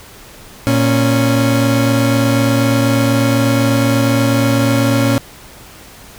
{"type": "tone pair together", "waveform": "30% pulse", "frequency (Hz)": [116.2, 276.4], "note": ["A#2", "C#4"], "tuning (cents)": [-5, -5], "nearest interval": "octave + minor third", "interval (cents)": 1500, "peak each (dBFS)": -11, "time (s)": [0.67, 5.18], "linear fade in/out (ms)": 0, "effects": ["pink hiss -38 dBFS RMS until 6.18 s"]}